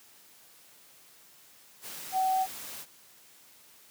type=tone in noise; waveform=sine; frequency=756 Hz; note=F#5; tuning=37 cents sharp; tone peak=-24 dBFS; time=2.12-2.47 s; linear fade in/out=50 ms; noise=white; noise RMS=-42 dBFS; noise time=1.81-2.86 s; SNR=+15 dB; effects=white hiss -57 dBFS RMS until 3.9 s + high-pass 100 Hz 12 dB/octave